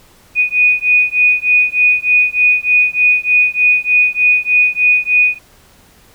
sine beating tone pair, 2475 / 2478.3 Hz, D#7 / D#7, -10 / -7 cents, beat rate 3.3 Hz, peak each -12 dBFS, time 0.35-5.39 s, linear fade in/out 50 ms, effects pink hiss -47 dBFS RMS until 6.14 s

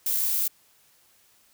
violet noise with amplitude modulation, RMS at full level -24 dBFS, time 0.06-0.48 s, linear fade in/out 5 ms, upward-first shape sine, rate 64.1 Hz, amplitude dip 25%, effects white hiss -61 dBFS RMS until 1.53 s

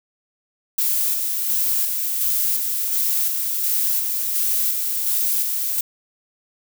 violet noise with tremolo, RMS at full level -20 dBFS, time 0.78-5.81 s, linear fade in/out 5 ms, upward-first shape square, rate 1.4 Hz, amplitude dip 30%, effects none

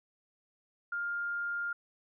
sine tone, 1405 Hz, F6, 10 cents sharp, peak -32 dBFS, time 0.92-1.73 s, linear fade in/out 5 ms, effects none

